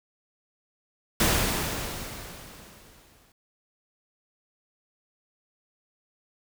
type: noise with exponential decay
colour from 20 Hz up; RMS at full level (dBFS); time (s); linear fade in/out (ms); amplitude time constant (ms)
pink; -21; 1.2-3.32; 2; 460
effects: none